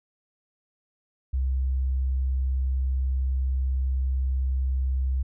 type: tone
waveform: sine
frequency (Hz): 65.41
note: C2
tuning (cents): 0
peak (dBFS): -22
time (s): 1.33-5.23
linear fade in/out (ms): 10
effects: none